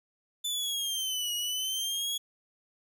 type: linear two-way sweep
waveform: sawtooth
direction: down then up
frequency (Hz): 3520 to 2885 to 3354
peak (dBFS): -27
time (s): 0.44-2.18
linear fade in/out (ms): 10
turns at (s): 1.34
effects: none